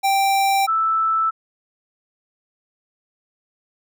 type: tone pair in turn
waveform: square / sine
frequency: 784 / 1318.5 Hz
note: G5 / E6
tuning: 0 / 0 cents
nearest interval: major sixth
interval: 900 cents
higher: second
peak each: -16 dBFS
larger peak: neither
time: 0.03-0.67 / 0.67-1.31 s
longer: neither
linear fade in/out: 20 ms
effects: none